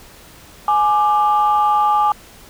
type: tone pair together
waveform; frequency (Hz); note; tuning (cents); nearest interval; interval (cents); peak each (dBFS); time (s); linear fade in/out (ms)
sine; 839 / 1185.6; G#5 / D6; +17 / +16; tritone; 599; -13 / -15; 0.68-2.12; 2
effects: tanh soft clip ceiling -6 dBFS + pink hiss -43 dBFS RMS until 2.49 s